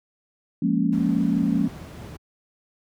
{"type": "chord", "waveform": "sine", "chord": "Bb minor seventh", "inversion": "second", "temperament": "equal", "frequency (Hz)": [174.61, 207.7, 233.1, 277.2], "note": ["F3", "Ab3", "Bb3", "Db4"], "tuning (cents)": [0, 0, 0, 0], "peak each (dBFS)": -24, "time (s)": [0.62, 1.68], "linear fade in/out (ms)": 5}
{"type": "noise", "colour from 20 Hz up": "brown", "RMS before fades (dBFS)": -33, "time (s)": [0.92, 2.17], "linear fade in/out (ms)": 10}
{"effects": ["high-pass 100 Hz 12 dB/octave"]}